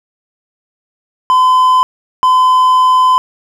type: tone bursts at uneven times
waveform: triangle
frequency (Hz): 1019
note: C6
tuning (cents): -46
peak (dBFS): -4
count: 2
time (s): 1.3-1.83 / 2.23-3.18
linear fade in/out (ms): 0
effects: none